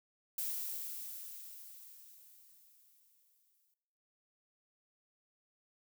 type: noise with exponential decay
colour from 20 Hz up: violet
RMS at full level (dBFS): -37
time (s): 0.38-3.74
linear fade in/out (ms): 2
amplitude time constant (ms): 730
effects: noise-tail reverb RT60 1.0 s tail -18 dB re dry